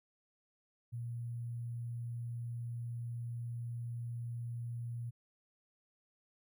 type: tone with sample-and-hold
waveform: sine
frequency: 118.4 Hz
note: A#2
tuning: 27 cents sharp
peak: -38 dBFS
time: 0.92-5.11 s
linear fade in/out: 20 ms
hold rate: 11025 Hz
effects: none